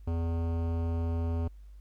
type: tone with hard clipping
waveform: sine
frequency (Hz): 83.4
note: E2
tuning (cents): +21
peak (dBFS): -30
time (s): 0.07-1.48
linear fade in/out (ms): 5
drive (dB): 17
effects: added 50 Hz sine -46 dBFS peak until 1.8 s + pink hiss -73 dBFS RMS until 1.8 s